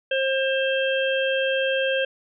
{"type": "harmonic tone", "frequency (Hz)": 533, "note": "C5", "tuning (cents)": 32, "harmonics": [1, 3, 5, 6], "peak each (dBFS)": [-22, -27, -29, -30], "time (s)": [0.11, 2.05], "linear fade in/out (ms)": 5, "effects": []}